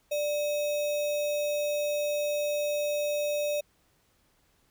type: tone with sample-and-hold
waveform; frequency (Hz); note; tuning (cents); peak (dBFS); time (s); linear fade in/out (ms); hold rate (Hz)
sine; 590; D5; +8; -26; 0.11-3.61; 10; 3150
effects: pink hiss -68 dBFS RMS until 4.7 s